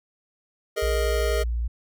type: chord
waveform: square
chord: Ab suspended second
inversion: none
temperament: just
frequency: 415.3 / 467.2 / 623 Hz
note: Ab4 / Bb4 / Eb5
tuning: 0 / +4 / +2 cents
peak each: -29 dBFS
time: 0.76-1.44 s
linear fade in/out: 20 ms
type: tone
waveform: sine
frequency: 58.27 Hz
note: A#1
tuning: in tune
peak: -23 dBFS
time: 0.82-1.68 s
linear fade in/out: 10 ms
effects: none